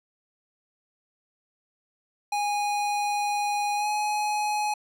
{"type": "tone with pitch glide", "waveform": "square", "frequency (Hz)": [824, 839.9], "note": ["G#5", "G#5"], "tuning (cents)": [-14, 19], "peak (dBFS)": -25, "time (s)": [2.32, 4.74], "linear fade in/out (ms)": 5, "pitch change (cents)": 33, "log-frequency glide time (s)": [3.76, 3.87], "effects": ["low-pass 11000 Hz 12 dB/octave"]}